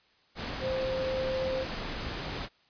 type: tone in noise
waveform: sine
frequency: 523.3 Hz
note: C5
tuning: in tune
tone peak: -29 dBFS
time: 0.6-1.66 s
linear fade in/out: 50 ms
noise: pink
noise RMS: -36 dBFS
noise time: 0.35-2.49 s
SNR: +4 dB
effects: white hiss -65 dBFS RMS until 2.69 s + resampled to 11025 Hz